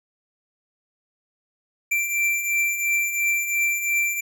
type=beating tone pair; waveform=square; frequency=2349 / 2351.9 Hz; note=D7 / D7; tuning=0 / +2 cents; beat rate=2.9 Hz; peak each=-29 / -22 dBFS; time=1.91-4.21 s; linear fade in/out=10 ms; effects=none